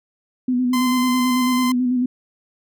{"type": "tone with vibrato", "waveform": "sine", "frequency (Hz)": 249.9, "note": "B3", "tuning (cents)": 21, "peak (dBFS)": -16, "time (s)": [0.48, 2.06], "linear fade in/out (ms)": 5, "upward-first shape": "square", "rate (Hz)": 9.1, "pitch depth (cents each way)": 29}
{"type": "tone", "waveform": "sawtooth", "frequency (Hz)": 1034, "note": "C6", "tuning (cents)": -21, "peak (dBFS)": -18, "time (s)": [0.73, 1.72], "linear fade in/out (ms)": 5}
{"effects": []}